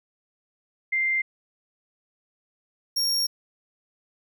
sine / 40% pulse tone pair in turn, 2093 / 5559 Hz, C7 / F8, 0 / -9 cents, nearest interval octave + perfect fourth, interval 1691 cents, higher second, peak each -21 dBFS, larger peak neither, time 0.92-1.22 / 2.96-3.27 s, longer second, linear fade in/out 10 ms, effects none

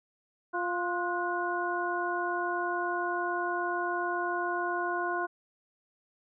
harmonic tone with a mistuned harmonic, 350.6 Hz, F4, 7 cents sharp, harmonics 1 / 2 / 3 / 4, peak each -34 / -34 / -34 / -34 dBFS, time 0.53-5.27 s, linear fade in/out 20 ms, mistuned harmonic 4, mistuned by +68 cents, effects none

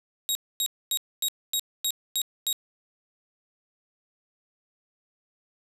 20% pulse tone bursts, 3792 Hz, A#7, 29 cents sharp, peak -18 dBFS, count 8, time 0.29-2.528 s, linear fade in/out 0 ms, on 61 ms, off 250 ms, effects none

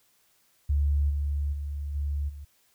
sine tone with level steps, 72 Hz, D2, 34 cents flat, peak -21 / -25 / -30 / -26 / -38 dBFS, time 0.69-2.45 s, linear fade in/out 10 ms, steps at 1.09 / 1.52 / 1.94 / 2.28 s, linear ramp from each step 20 ms, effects white hiss -66 dBFS RMS until 2.74 s

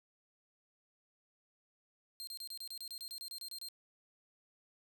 sawtooth tone bursts, 4186 Hz, C8, in tune, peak -40 dBFS, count 15, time 2.2-3.686 s, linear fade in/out 0 ms, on 72 ms, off 29 ms, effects 11-bit

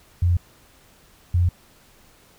sine tone pair in turn, 87.5 / 87.94 Hz, F2 / F2, +4 / +13 cents, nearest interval unison, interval 9 cents, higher second, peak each -15 / -15 dBFS, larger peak neither, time 0.22-0.37 / 1.34-1.49 s, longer neither, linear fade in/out 5 ms, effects pink hiss -54 dBFS RMS until 2.38 s

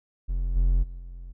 triangle tone with level steps, 43.65 Hz, F1, in tune, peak -22 / -16 / -33 / -35 dBFS, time 0.28-1.33 s, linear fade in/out 20 ms, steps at 0.55 / 0.82 / 0.98 s, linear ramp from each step 20 ms, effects none

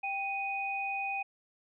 sine tone pair together, 786.3 / 2489 Hz, G5 / D#7, +5 / 0 cents, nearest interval octave + minor sixth, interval 1995 cents, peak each -35 / -34 dBFS, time 0.03-1.23 s, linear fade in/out 10 ms, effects none

